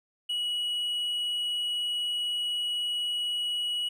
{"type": "tone", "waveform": "triangle", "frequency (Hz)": 2921, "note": "F#7", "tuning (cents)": -23, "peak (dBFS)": -26, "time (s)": [0.29, 3.89], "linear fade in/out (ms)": 10, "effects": []}